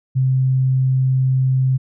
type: tone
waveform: sine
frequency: 130.81 Hz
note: C3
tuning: in tune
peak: -13 dBFS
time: 0.15-1.78 s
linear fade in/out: 20 ms
effects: none